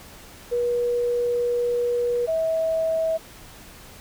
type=tone pair in turn; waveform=sine; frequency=482.2 / 647 Hz; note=B4 / E5; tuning=-41 / -32 cents; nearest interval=perfect fourth; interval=509 cents; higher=second; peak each=-20 dBFS; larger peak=neither; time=0.51-2.27 / 2.27-3.18 s; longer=first; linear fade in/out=20 ms; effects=pink hiss -45 dBFS RMS until 4 s